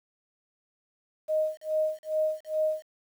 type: tone with tremolo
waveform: sine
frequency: 622.3 Hz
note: D#5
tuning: in tune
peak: -22 dBFS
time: 1.28-2.88 s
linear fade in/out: 20 ms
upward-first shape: sine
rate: 2.4 Hz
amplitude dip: 100%
effects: 9-bit